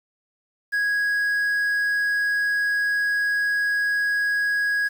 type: tone with quantisation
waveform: triangle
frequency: 1657 Hz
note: G#6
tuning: 4 cents flat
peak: -18 dBFS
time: 0.72-4.89 s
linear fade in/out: 20 ms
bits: 8
effects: none